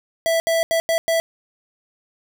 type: tone bursts at uneven times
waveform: square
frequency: 659.3 Hz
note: E5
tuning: in tune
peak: -17 dBFS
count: 5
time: 0.26-0.4 / 0.47-0.63 / 0.71-0.8 / 0.89-0.98 / 1.08-1.2 s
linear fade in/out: 0 ms
effects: none